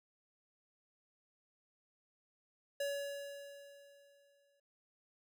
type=tone with exponential decay; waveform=square; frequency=565 Hz; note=C#5; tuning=33 cents sharp; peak=-35 dBFS; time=2.8-4.6 s; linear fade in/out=5 ms; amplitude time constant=390 ms; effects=none